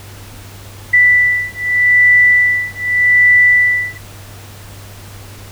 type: beating tone pair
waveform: sine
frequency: 1975.5 / 1976.33 Hz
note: B6 / B6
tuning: 0 / +1 cents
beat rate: 0.83 Hz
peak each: -11 dBFS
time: 0.93-3.98 s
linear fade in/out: 10 ms
effects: added 99 Hz sine -34 dBFS peak until 5.51 s + pink hiss -37 dBFS RMS until 5.51 s